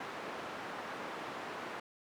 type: band-pass noise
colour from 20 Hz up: white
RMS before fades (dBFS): -43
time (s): 0-1.8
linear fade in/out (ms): 5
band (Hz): 200 to 1400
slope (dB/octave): 12
effects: none